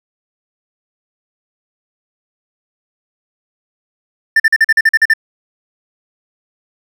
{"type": "tone bursts", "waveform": "triangle", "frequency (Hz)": 1784, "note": "A6", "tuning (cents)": 23, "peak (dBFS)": -4, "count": 10, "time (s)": [4.36, 5.137], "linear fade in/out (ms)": 5, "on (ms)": 39, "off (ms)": 43, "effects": []}